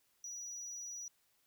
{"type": "tone", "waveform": "sine", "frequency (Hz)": 5840, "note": "F#8", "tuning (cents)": -24, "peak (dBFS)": -40, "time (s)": [0.24, 1.08], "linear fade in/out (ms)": 2, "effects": ["tanh soft clip ceiling -42 dBFS", "white hiss -75 dBFS RMS until 1.46 s"]}